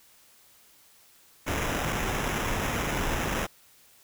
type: noise with sample-and-hold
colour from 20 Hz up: pink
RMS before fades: -29 dBFS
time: 1.46-3.47 s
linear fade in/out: 20 ms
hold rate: 4410 Hz
effects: white hiss -58 dBFS RMS until 4.03 s